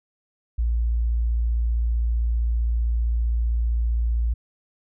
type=tone; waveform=sine; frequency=57.7 Hz; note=A#1; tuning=17 cents flat; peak=-19 dBFS; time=0.58-4.34 s; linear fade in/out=10 ms; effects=none